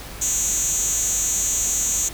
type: tone with high-pass filter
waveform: 5% pulse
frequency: 251.2 Hz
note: B3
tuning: 30 cents sharp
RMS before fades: -22 dBFS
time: 0.21-2.09 s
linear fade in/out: 10 ms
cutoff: 6500 Hz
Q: 6.4
effects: added 50 Hz sine -37 dBFS peak until 2.13 s + pink hiss -37 dBFS RMS until 2.13 s